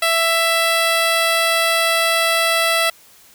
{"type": "tone", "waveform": "10% pulse", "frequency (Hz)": 663, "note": "E5", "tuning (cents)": 10, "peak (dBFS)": -6, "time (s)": [0.02, 2.9], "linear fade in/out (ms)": 5, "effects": ["white hiss -48 dBFS RMS until 3.34 s"]}